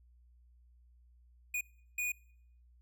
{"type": "tone bursts at uneven times", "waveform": "square", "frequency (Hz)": 2461, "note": "D#7", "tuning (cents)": -20, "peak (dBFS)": -33, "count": 2, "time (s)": [[1.54, 1.61], [1.98, 2.12]], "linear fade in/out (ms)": 5, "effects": ["noise-tail reverb RT60 0.7 s tail -24 dB re dry", "added 60 Hz sine -60 dBFS peak until 2.81 s"]}